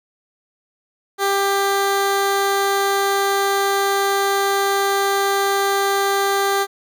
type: tone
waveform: 15% pulse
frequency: 395.7 Hz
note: G4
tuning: 16 cents sharp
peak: -10 dBFS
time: 1.18-6.67 s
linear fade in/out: 50 ms
effects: none